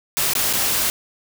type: noise with dropouts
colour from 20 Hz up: white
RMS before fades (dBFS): -20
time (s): 0.17-0.9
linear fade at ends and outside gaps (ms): 0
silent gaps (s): 0.335-0.352 / 0.528-0.535
effects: none